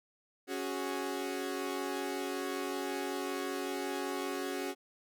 sawtooth chord, C# suspended fourth, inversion none, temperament equal, 277.2 / 370 / 415.3 Hz, C#4 / F#4 / G#4, 0 / 0 / 0 cents, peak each -35 / -34 / -37 dBFS, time 0.47-4.75 s, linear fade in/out 50 ms, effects none

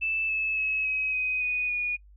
sine tone with pitch steps, 2637 / 2605 / 2574 / 2543 / 2512 / 2482 / 2452 Hz, E7 / E7 / E7 / D#7 / D#7 / D#7 / D#7, 0 / -21 / -42 / +37 / +16 / -5 / -26 cents, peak -25 dBFS, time 0.01-1.97 s, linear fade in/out 20 ms, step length 280 ms, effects noise-tail reverb RT60 0.1 s tail -24 dB re dry + added 50 Hz sine -50 dBFS peak until 2.16 s

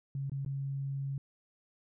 sine tone with dropouts, 137.6 Hz, C#3, 12 cents flat, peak -33 dBFS, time 0.15-1.18 s, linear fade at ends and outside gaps 2 ms, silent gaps 0.297-0.318 / 0.449-0.461 s, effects none

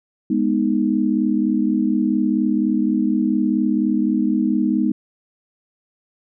sine chord, G# minor, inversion none, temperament equal, 207.7 / 246.9 / 311.1 Hz, G#3 / B3 / D#4, 0 / 0 / 0 cents, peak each -20 dBFS, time 0.3-4.92 s, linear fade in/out 5 ms, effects none

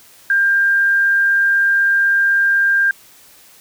sine tone, 1596 Hz, G6, 31 cents sharp, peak -11 dBFS, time 0.3-2.91 s, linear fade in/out 2 ms, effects white hiss -46 dBFS RMS until 3.6 s

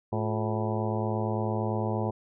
harmonic tone with a mistuned harmonic, 108.7 Hz, A2, 21 cents flat, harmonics 1 / 2 / 3 / 4 / 5 / 6 / 7 / 8 / 9, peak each -30 / -33 / -35 / -36 / -37 / -38 / -38 / -39 / -40 dBFS, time 0.12-2.11 s, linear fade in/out 10 ms, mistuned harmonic 3, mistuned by +130 cents, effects none

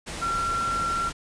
sine tone in noise, 1364 Hz, F6, 41 cents flat, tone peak -24 dBFS, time 0.21-1.1 s, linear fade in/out 20 ms, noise pink, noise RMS -34 dBFS, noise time 0.06-1.13 s, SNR +7 dB, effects resampled to 22050 Hz

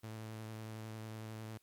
sawtooth tone with vibrato, 110 Hz, A2, in tune, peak -40 dBFS, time 0.03-1.58 s, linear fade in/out 10 ms, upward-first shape sine, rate 11 Hz, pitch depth 17 cents each way, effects white hiss -74 dBFS RMS until 1.62 s + MP3 96 kbps

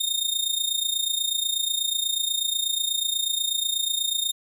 sawtooth tone with amplitude modulation, 3670 Hz, A#7, 28 cents flat, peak -17 dBFS, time 0-4.32 s, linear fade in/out 10 ms, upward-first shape sine, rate 28.2 Hz, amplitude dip 75%, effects none

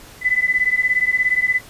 sine beating tone pair, 1996 / 2013 Hz, B6 / B6, +18 / +33 cents, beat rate 17 Hz, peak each -18 dBFS, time 0.21-1.61 s, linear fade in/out 50 ms, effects pink hiss -42 dBFS RMS until 1.69 s + resampled to 32000 Hz

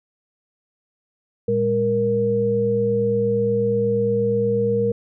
sine tone cluster, 114.2 / 202.6 / 468.8 Hz, A#2 / G#3 / A#4, -35 / -43 / +10 cents, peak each -26 / -25 / -18 dBFS, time 1.48-4.92 s, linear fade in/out 5 ms, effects none

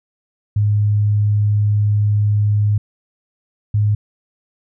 sine tone pair in turn, 104.2 / 104.67 Hz, G#2 / G#2, +6 / +14 cents, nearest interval unison, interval 8 cents, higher second, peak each -12 dBFS, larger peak neither, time 0.56-2.78 / 3.74-3.95 s, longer first, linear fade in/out 5 ms, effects none

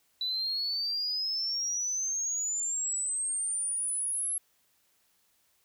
sine exponential sweep, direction up, 3951 to 11175 Hz, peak -28 dBFS, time 0.21-4.38 s, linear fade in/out 2 ms, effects tanh soft clip ceiling -24 dBFS + white hiss -70 dBFS RMS until 5.64 s

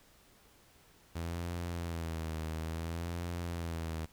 sawtooth tone with vibrato, 82.9 Hz, E2, 10 cents sharp, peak -32 dBFS, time 1.15-4.06 s, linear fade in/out 10 ms, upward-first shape sine, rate 0.58 Hz, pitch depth 76 cents each way, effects pink hiss -63 dBFS RMS until 4.12 s

